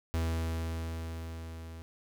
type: tone with level ramp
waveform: 45% pulse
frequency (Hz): 81.9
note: E2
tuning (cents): -11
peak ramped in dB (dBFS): -28 to -43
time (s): 0.14-1.82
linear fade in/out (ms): 0
effects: none